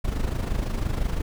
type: noise with amplitude modulation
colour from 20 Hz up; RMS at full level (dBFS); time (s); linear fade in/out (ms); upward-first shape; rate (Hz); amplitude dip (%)
brown; -23; 0.04-1.22; 10; sine; 25.8; 65
effects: none